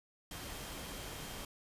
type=tone in noise; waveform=sine; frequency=3177 Hz; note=G7; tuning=23 cents sharp; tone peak=-56 dBFS; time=0.31-1.45 s; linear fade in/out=2 ms; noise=pink; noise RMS=-45 dBFS; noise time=0.31-1.45 s; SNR=-14 dB; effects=resampled to 32000 Hz